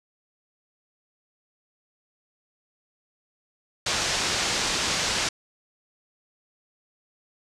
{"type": "low-pass noise", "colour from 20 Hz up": "white", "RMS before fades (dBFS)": -26, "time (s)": [3.86, 5.29], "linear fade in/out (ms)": 5, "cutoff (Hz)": 6800, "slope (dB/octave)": 24, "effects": ["low-pass 11000 Hz 12 dB/octave"]}